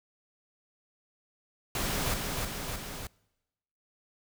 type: noise with echo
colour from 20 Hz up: pink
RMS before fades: -31 dBFS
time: 1.75-2.14 s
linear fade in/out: 2 ms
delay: 310 ms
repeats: 3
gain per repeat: -3 dB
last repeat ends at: 3.07 s
effects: noise-tail reverb RT60 1.0 s tail -25 dB re dry